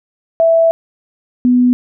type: tone pair in turn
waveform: sine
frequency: 659.3 / 247.7 Hz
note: E5 / B3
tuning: 0 / +5 cents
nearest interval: octave + perfect fourth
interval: 1695 cents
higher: first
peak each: -7 dBFS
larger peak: neither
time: 0.4-0.71 / 1.45-1.73 s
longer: first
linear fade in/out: 0 ms
effects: none